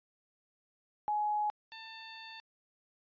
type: tone pair in turn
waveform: sine / 5% pulse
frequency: 840 / 893.3 Hz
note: G#5 / A5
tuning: +19 / +26 cents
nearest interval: minor second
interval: 107 cents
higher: second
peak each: -29 / -31 dBFS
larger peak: first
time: 1.08-1.5 / 1.72-2.4 s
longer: second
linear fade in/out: 0 ms
effects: resampled to 11025 Hz